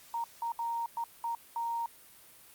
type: tone bursts at uneven times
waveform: sine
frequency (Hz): 930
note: A#5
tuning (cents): -4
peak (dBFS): -31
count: 6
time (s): 0.14-0.24 / 0.42-0.52 / 0.59-0.86 / 0.97-1.04 / 1.24-1.35 / 1.56-1.86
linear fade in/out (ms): 2
effects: white hiss -56 dBFS RMS until 2.54 s + Opus 48 kbps